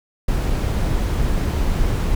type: noise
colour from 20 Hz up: brown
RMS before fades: -19 dBFS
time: 0.28-2.15 s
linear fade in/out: 5 ms
effects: none